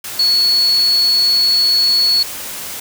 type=tone in noise; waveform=sine; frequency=4390 Hz; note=C#8; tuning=18 cents flat; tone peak=-10 dBFS; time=0.19-2.23 s; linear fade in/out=5 ms; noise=white; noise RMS=-27 dBFS; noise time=0.04-2.8 s; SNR=+14 dB; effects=none